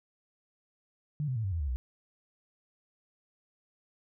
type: tone with pitch steps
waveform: sine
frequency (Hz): 148.8 / 128.79 / 111.47 / 96.48 / 83.51 / 72.28 / 62.56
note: D3 / C3 / A2 / G2 / E2 / D2 / B1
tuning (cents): +23 / -27 / +23 / -27 / +23 / -27 / +23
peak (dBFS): -29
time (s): 1.2-1.76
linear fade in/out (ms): 0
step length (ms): 80
effects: none